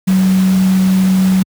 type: tone in noise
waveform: sine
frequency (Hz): 188.2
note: F#3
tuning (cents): +30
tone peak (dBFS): -8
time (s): 0.07-1.43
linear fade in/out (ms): 10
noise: pink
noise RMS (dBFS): -26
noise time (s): 0.07-1.43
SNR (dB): +15
effects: high-pass 80 Hz 12 dB/octave